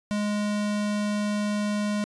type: tone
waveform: square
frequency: 207.9 Hz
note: G#3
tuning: 2 cents sharp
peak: -25 dBFS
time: 0.11-2.04 s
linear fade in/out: 0 ms
effects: resampled to 22050 Hz